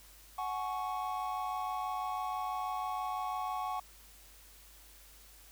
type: chord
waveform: triangle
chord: F# suspended second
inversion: none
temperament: equal with one note detuned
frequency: 740 / 846.1 / 1108.7 Hz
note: F#5 / G#5 / C#6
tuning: 0 / +32 / 0 cents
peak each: -36 / -38 / -36 dBFS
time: 0.38-3.8 s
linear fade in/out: 5 ms
effects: added 50 Hz sine -59 dBFS peak until 5.51 s + white hiss -58 dBFS RMS until 5.51 s